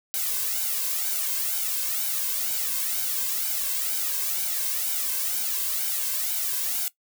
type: noise with flanger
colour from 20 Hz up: blue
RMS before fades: -27 dBFS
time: 0.14-6.88 s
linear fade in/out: 0 ms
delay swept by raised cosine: 1.3 to 1.92 ms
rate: 2.1 Hz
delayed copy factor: +0.8
effects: noise-tail reverb RT60 0.1 s tail -18 dB re dry